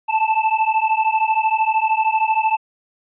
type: beating tone pair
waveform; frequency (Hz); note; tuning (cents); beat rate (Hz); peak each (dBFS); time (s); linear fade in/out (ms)
square; 872 / 885; A5 / A5; -16 / +10; 13; -19; 0.08-2.57; 20
effects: resampled to 8000 Hz